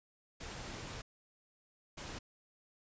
pink noise bursts at uneven times, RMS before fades -45 dBFS, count 2, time 0.4-1.02 / 1.97-2.19 s, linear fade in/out 10 ms, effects resampled to 16000 Hz

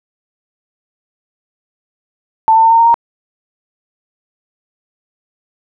sine tone with pitch steps, 888 / 896.8 / 905.6 / 914.5 / 923.6 / 932.7 Hz, A5 / A5 / A5 / A#5 / A#5 / A#5, +16 / +33 / +50 / -33 / -16 / +1 cents, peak -5 dBFS, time 2.48-2.942 s, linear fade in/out 0 ms, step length 77 ms, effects none

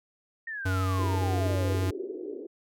sine exponential sweep, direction down, 1865 to 457 Hz, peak -33 dBFS, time 0.47-1.78 s, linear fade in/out 5 ms
square tone with vibrato, 94 Hz, F#2, 28 cents sharp, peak -26 dBFS, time 0.65-1.91 s, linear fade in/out 10 ms, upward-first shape triangle, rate 13 Hz, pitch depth 9 cents each way
white band-pass noise, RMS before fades -37 dBFS, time 0.98-2.47 s, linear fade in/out 10 ms, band 310 to 430 Hz, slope 48 dB/octave
effects none

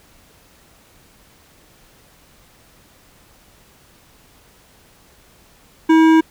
triangle tone with hard clipping, 321.3 Hz, E4, 44 cents flat, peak -10 dBFS, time 5.89-6.21 s, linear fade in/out 10 ms, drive 17 dB, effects pink hiss -51 dBFS RMS until 6.3 s

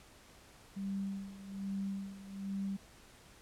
sine tone with tremolo, 196 Hz, G3, in tune, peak -34 dBFS, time 0.76-2.77 s, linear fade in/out 10 ms, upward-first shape sine, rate 1.2 Hz, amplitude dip 80%, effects pink hiss -59 dBFS RMS until 3.41 s + low-pass 11000 Hz 12 dB/octave

